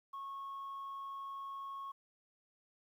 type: tone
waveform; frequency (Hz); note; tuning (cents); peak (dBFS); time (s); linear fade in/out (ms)
sine; 1097; C#6; -18; -40; 0.13-1.92; 10
effects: tanh soft clip ceiling -40 dBFS + 12-bit

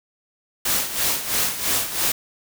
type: noise with tremolo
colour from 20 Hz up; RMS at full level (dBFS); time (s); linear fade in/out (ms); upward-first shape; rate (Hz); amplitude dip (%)
white; -20; 0.65-2.12; 5; sine; 3; 70
effects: none

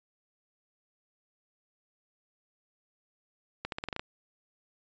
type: accelerating click train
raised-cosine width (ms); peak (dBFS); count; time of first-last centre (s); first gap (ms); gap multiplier
0.3; -18; 8; 3.65-3.995; 72; 0.87
effects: resampled to 16000 Hz

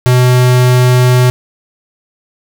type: tone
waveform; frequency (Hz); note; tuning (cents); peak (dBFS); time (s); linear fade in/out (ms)
square; 125.4; B2; +27; -6; 0.06-1.3; 0
effects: none

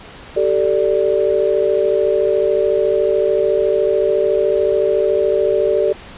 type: chord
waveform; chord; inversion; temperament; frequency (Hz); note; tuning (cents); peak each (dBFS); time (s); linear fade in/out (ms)
sine; G suspended second; none; equal with one note detuned; 386.2 / 440 / 587.3; G4 / A4 / D5; -26 / 0 / 0; -17; 0.36-5.93; 10
effects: pink hiss -37 dBFS RMS until 6.17 s + resampled to 8000 Hz

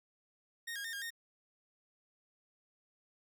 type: tone with pitch steps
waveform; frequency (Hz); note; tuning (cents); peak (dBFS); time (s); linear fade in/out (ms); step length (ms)
sawtooth; 1855 / 1632 / 1826 / 1619 / 1844; A#6 / G#6 / A#6 / G#6 / A#6; -9 / -31 / -36 / -45 / -19; -36; 0.67-1.105; 10; 87
effects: none

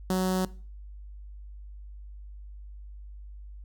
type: tone with notch filter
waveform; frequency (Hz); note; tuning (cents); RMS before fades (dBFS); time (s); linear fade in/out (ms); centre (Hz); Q
sawtooth; 185.9; F#3; +8; -26; 0.1-0.45; 2; 2300; 1.1
effects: noise-tail reverb RT60 0.4 s tail -20 dB re dry + added 50 Hz sine -41 dBFS peak until 3.64 s

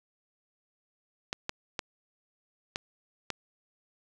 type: clicks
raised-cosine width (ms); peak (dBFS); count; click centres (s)
0.2; -14; 5; 1.329 / 1.494 / 1.792 / 2.759 / 3.303
effects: none

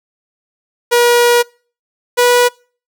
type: tone pair in turn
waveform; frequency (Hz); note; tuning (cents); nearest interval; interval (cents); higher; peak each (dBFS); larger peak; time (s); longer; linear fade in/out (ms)
sawtooth; 480 / 488.1; B4 / B4; -49 / -20; unison; 29; second; -4; neither; 0.91-1.43 / 2.17-2.49; first; 20
effects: noise-tail reverb RT60 0.4 s tail -26 dB re dry

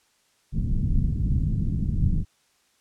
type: low-pass noise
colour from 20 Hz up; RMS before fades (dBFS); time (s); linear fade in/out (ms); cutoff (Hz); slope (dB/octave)
pink; -23; 0.52-2.25; 50; 200; 24
effects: white hiss -65 dBFS RMS until 2.8 s + low-pass 9000 Hz 12 dB/octave

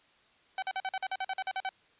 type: tone bursts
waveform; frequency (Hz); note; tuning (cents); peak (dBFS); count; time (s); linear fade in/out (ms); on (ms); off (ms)
sawtooth; 763; G5; -47; -27; 13; 0.58-1.691; 2; 43; 46
effects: white hiss -64 dBFS RMS until 1.99 s + resampled to 8000 Hz

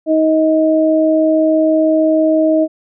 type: tone pair together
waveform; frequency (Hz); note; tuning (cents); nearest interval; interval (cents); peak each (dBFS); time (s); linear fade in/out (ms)
sine; 315.4 / 630.8; D#4 / D#5; +24 / +24; octave; 1200; -12; 0.06-2.68; 50
effects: none

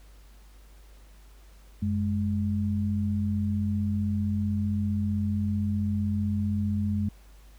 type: tone pair together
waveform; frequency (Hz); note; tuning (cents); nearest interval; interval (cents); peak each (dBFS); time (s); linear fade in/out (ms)
sine; 92.79 / 208.3; F#2 / G#3; +5 / +5; octave + major second; 1400; -27; 1.82-7.09; 5
effects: added 50 Hz sine -49 dBFS peak until 7.58 s + pink hiss -60 dBFS RMS until 7.58 s

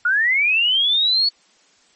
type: linear sweep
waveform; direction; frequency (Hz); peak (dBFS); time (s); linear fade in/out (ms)
sine; up; 1396.9 to 4435; -14; 0.05-1.29; 5
effects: white hiss -56 dBFS RMS until 1.95 s + MP3 32 kbps

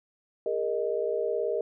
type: chord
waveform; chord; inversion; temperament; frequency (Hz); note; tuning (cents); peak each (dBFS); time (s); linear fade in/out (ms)
sine; Ab suspended second; none; equal with one note detuned; 407.7 / 466.2 / 622.3; Ab4 / Bb4 / Eb5; -32 / 0 / 0; -31 / -29 / -31; 0.46-1.61; 2
effects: none

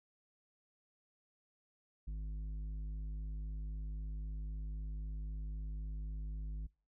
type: tone with tanh clipping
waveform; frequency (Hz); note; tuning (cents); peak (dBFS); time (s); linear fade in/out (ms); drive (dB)
sine; 51.91; G#1; 0; -40; 2.07-6.67; 10; 8
effects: noise-tail reverb RT60 0.4 s tail -26 dB re dry

